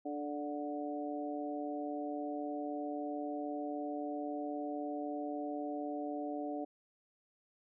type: harmonic tone with a mistuned harmonic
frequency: 146.83 Hz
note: D3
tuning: in tune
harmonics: 2 / 3 / 4 / 5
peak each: -39 / -46 / -43 / -43 dBFS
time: 0.05-6.65 s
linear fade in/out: 10 ms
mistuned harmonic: 3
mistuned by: -15 cents
effects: none